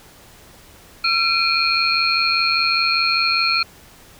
sine tone cluster, 1355 / 2389 / 2474 / 4197 / 4350 Hz, E6 / D7 / D#7 / C8 / C#8, +47 / +29 / -10 / +5 / -33 cents, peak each -22 dBFS, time 1.04-3.63 s, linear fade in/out 5 ms, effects pink hiss -46 dBFS RMS until 4.19 s

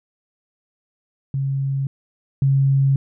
sine tone pair in turn, 136.6 / 136.6 Hz, C#3 / C#3, -25 / -25 cents, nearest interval unison, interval 0 cents, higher neither, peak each -19 / -13 dBFS, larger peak second, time 1.34-1.87 / 2.42-2.96 s, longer second, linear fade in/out 2 ms, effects none

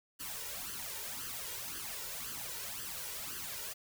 white noise with flanger, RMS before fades -42 dBFS, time 0.19-3.74 s, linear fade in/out 20 ms, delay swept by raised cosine 0.64 to 2.14 ms, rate 1.9 Hz, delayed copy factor +0.75, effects none

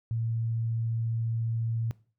sine tone, 114.3 Hz, A#2, 34 cents flat, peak -27 dBFS, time 0.11-1.91 s, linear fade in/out 0 ms, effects noise-tail reverb RT60 0.4 s tail -20 dB re dry

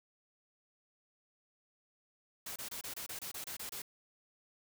white noise bursts, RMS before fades -43 dBFS, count 11, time 2.46-3.82 s, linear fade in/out 5 ms, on 100 ms, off 26 ms, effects none

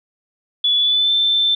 sine tone with pitch glide, 3427 to 3546 Hz, A7 to A7, -46 to +13 cents, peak -13 dBFS, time 0.64-1.55 s, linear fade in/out 5 ms, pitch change +59 cents, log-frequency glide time 0.77-1.12 s, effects none

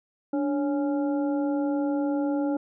harmonic tone with a mistuned harmonic, 277.2 Hz, C#4, in tune, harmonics 1 / 2 / 3 / 5, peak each -24 / -31 / -36 / -45 dBFS, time 0.33-2.57 s, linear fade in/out 5 ms, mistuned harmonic 1, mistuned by +84 cents, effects none

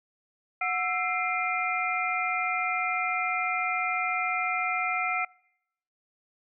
sine tone cluster, 734 / 1330 / 2090 / 2404 Hz, F#5 / E6 / C7 / D7, -14 / +15 / -2 / +40 cents, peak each -31 dBFS, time 0.61-5.25 s, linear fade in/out 5 ms, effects noise-tail reverb RT60 0.8 s tail -26 dB re dry

